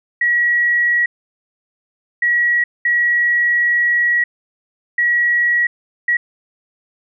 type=tone bursts at uneven times; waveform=sine; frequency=1918 Hz; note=A#6; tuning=49 cents sharp; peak=-12 dBFS; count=5; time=0.21-1.06 / 2.22-2.64 / 2.85-4.24 / 4.98-5.67 / 6.08-6.17 s; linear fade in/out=5 ms; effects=none